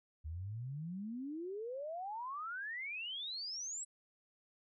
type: exponential sweep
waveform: sine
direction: up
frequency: 74 to 7980 Hz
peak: -40 dBFS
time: 0.24-3.85 s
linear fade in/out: 20 ms
effects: none